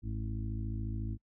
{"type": "harmonic tone", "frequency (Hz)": 54.1, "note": "A1", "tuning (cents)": -29, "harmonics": [1, 2, 4, 5, 6], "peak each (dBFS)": [-37, -37, -44, -48, -48], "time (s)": [0.02, 1.18], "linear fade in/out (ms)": 50, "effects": ["noise-tail reverb RT60 0.1 s tail -26 dB re dry"]}